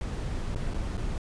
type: noise with dropouts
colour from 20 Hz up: brown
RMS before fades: -31 dBFS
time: 0.01-1.18 s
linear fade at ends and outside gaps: 1 ms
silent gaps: 0.548-0.559 / 0.738-0.743 / 0.971-0.977 s
effects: resampled to 22050 Hz